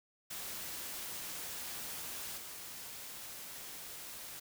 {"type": "noise with level steps", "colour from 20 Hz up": "white", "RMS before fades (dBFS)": [-43, -47], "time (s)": [0.3, 4.4], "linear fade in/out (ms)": 10, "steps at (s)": 2.37, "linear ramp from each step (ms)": 10, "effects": []}